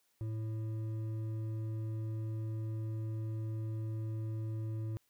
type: tone with hard clipping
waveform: sine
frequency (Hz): 110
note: A2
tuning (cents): 0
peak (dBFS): -37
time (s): 0.21-4.97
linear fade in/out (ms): 0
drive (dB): 7
effects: white hiss -75 dBFS RMS until 5.09 s